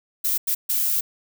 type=noise bursts at uneven times; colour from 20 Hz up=violet; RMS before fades=-22 dBFS; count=3; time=0.24-0.38 / 0.47-0.55 / 0.69-1.01 s; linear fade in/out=10 ms; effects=none